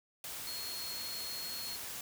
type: tone in noise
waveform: sine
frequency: 4300 Hz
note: C8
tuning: 47 cents sharp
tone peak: -41 dBFS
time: 0.47-1.76 s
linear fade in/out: 2 ms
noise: white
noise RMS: -43 dBFS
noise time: 0.24-2.01 s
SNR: -1 dB
effects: none